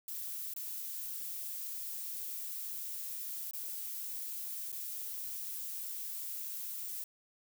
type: noise with dropouts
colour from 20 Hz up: violet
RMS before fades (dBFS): -41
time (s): 0.08-7.04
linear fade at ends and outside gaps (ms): 2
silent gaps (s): 0.538-0.562 / 3.511-3.534 / 4.719-4.726
effects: none